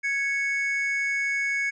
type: tone pair together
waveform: triangle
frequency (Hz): 1661.2 / 2212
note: G#6 / C#7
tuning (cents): 0 / -4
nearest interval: perfect fourth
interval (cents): 496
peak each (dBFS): -28 / -23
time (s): 0.03-1.71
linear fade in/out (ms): 20
effects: resampled to 22050 Hz